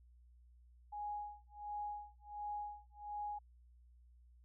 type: tone with tremolo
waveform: sine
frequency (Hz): 830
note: G#5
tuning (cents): -1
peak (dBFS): -39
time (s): 0.92-3.39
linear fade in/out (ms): 10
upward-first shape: sine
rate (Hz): 1.4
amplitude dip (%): 100
effects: added 60 Hz sine -61 dBFS peak until 4.44 s